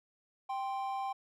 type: tone pair together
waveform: triangle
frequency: 784 / 1046.5 Hz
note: G5 / C6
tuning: 0 / 0 cents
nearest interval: perfect fourth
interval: 500 cents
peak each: -33 / -38 dBFS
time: 0.49-1.13 s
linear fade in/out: 10 ms
effects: none